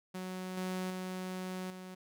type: tone with level steps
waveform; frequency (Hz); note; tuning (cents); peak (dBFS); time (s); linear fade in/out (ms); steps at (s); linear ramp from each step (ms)
sawtooth; 185; F#3; 0; -35 / -31 / -34 / -41; 0.14-1.95; 10; 0.57 / 0.9 / 1.7; 5
effects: none